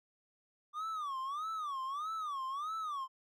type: tone with vibrato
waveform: triangle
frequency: 1174.7 Hz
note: D6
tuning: in tune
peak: -34 dBFS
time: 0.73-3.08 s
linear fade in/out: 50 ms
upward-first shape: sine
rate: 1.6 Hz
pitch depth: 200 cents each way
effects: MP3 96 kbps